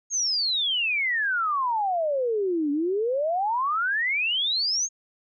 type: exponential two-way sweep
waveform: sine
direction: down then up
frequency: 6630 to 281.5 to 6630 Hz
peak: -22 dBFS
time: 0.1-4.89 s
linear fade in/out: 50 ms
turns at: 2.71 s
effects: none